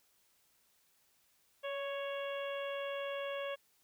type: harmonic tone with a mistuned harmonic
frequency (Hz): 554.4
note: C#5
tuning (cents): 0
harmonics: 1 / 2 / 3 / 4 / 5 / 6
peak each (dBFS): -38 / -46 / -48 / -51 / -48 / -51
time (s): 1.63-3.56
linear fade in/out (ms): 20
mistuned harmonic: 1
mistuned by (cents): +19
effects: white hiss -72 dBFS RMS until 3.83 s